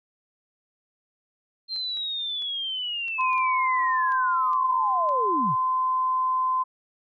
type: linear sweep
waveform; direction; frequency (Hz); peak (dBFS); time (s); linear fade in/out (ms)
sine; down; 4186 to 101.1; -27; 1.68-5.56; 50
type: clicks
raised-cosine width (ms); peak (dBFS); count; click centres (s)
0.2; -30; 10; 1.762 / 1.972 / 2.422 / 3.082 / 3.209 / 3.331 / 3.38 / 4.121 / 4.533 / 5.09
type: tone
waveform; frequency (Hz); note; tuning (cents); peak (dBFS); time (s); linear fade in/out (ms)
sine; 1030; C6; -28; -21; 3.18-6.64; 20
effects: none